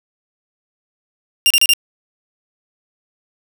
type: tone bursts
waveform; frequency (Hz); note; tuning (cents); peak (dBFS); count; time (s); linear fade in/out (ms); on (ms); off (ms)
sawtooth; 2794; F7; 0; -6; 4; 1.46-1.735; 0; 44; 33
effects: 8-bit